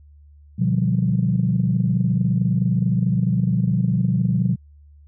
sine chord, G dominant seventh, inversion first, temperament just, 122.5 / 147 / 176.4 / 196 Hz, B2 / D3 / F3 / G3, -14 / +2 / +18 / 0 cents, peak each -20 / -25 / -20 / -24 dBFS, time 0.58-4.56 s, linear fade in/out 20 ms, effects tanh soft clip ceiling -7 dBFS + added 73 Hz sine -45 dBFS peak until 5.07 s

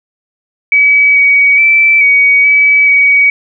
sine tone with pitch steps, 2279 / 2259 / 2325 / 2250 / 2286 / 2261 Hz, C#7 / C#7 / D7 / C#7 / D7 / C#7, +47 / +32 / -18 / +25 / -47 / +34 cents, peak -4 dBFS, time 0.72-3.3 s, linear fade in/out 2 ms, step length 430 ms, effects none

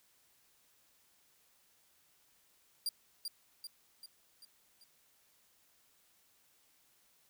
sawtooth tone with echo, 4765 Hz, D8, 24 cents sharp, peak -30 dBFS, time 2.86-2.89 s, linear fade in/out 2 ms, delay 390 ms, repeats 5, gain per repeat -5 dB, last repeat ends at 4.84 s, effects white hiss -70 dBFS RMS until 7.29 s

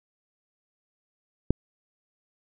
click, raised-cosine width 3 ms, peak -7 dBFS, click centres 1.506 s, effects none

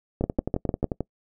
two click trains, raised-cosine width 2 ms, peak -13 / -9 dBFS, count 10 / 5, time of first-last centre 0.21-1.006 / 0.24-0.842 s, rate 11.3 / 6.64 Hz, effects noise-tail reverb RT60 0.1 s tail -24 dB re dry

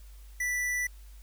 sine tone with hard clipping, 1973 Hz, B6, 2 cents flat, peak -29 dBFS, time 0.4-0.87 s, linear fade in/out 5 ms, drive 18 dB, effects added 50 Hz sine -46 dBFS peak until 1.22 s + white hiss -61 dBFS RMS until 1.22 s

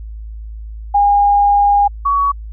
sine tone pair in turn, 813 / 1126 Hz, G#5 / C#6, -37 / +27 cents, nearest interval tritone, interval 564 cents, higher second, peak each -8 / -11 dBFS, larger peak first, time 0.94-1.88 / 2.05-2.32 s, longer first, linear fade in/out 10 ms, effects added 54 Hz sine -26 dBFS peak until 2.52 s

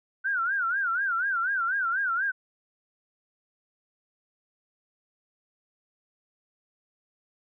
sine tone with vibrato, 1480 Hz, F#6, in tune, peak -24 dBFS, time 0.24-2.32 s, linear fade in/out 20 ms, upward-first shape sine, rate 4.1 Hz, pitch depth 170 cents each way, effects none

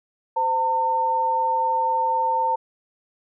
sine tone pair together, 515 / 906 Hz, C5 / A#5, -28 / -50 cents, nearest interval minor seventh, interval 978 cents, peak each -28 / -19 dBFS, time 0.36-2.56 s, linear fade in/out 10 ms, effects none

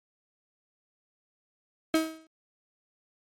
35% pulse tone with exponential decay, 319.3 Hz, D#4, 45 cents sharp, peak -17 dBFS, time 1.94-2.27 s, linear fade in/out 2 ms, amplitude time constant 70 ms, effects MP3 64 kbps

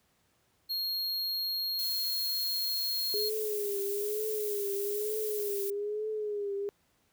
square tone, 4262 Hz, C8, 31 cents sharp, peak -31 dBFS, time 0.69-3.3 s, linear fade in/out 20 ms
violet noise, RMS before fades -38 dBFS, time 1.79-5.7 s, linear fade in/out 0 ms
sine tone with vibrato, 415.3 Hz, G#4, in tune, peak -31 dBFS, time 3.14-6.69 s, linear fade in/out 0 ms, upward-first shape triangle, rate 1.1 Hz, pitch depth 81 cents each way
effects pink hiss -71 dBFS RMS until 7.12 s + high-pass 60 Hz 12 dB/octave

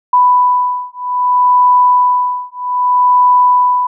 sine beating tone pair, 992 / 992.63 Hz, B5 / B5, +7 / +9 cents, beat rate 0.63 Hz, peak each -11 dBFS, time 0.13-3.87 s, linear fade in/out 5 ms, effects none

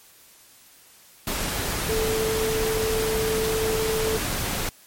sine tone in noise, 440 Hz, A4, in tune, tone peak -23 dBFS, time 1.89-4.17 s, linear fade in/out 2 ms, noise pink, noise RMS -27 dBFS, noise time 1.27-4.69 s, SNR +1 dB, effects white hiss -52 dBFS RMS until 4.86 s + MP3 64 kbps

